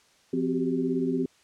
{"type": "tone cluster", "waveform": "sine", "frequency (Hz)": [172.8, 257.7, 377.1, 394.2], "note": ["F3", "C4", "F#4", "G4"], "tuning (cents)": [-18, -26, 33, 10], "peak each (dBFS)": [-33, -26, -32, -31], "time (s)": [0.33, 1.26], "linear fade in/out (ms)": 5, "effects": ["white hiss -61 dBFS RMS until 1.43 s", "low-pass 7000 Hz 12 dB/octave"]}